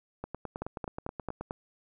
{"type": "two click trains", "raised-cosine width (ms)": 1, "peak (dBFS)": [-22, -20], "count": [12, 5], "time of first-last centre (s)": [[0.24, 1.41], [0.62, 1.509]], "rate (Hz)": [9.4, 4.5], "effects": []}